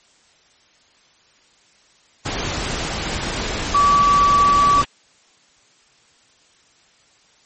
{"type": "tone in noise", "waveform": "sine", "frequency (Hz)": 1148, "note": "D6", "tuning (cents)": -40, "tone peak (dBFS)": -11, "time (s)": [3.74, 4.82], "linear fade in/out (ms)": 10, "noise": "pink", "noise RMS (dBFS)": -24, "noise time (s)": [2.25, 4.85], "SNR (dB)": 10, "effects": ["white hiss -55 dBFS RMS until 7.45 s", "MP3 32 kbps"]}